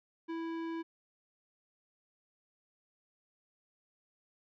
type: tone with tanh clipping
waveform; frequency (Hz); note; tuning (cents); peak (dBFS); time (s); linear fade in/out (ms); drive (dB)
sine; 329.6; E4; 0; -38; 0.28-0.83; 20; 16
effects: none